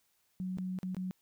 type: tone with dropouts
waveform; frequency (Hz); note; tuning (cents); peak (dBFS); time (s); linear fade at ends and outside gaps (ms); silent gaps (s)
sine; 184.9; F#3; -1; -34; 0.4-1.11; 0; 0.573-0.585 / 0.788-0.831 / 0.947-0.967
effects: white hiss -74 dBFS RMS until 1.21 s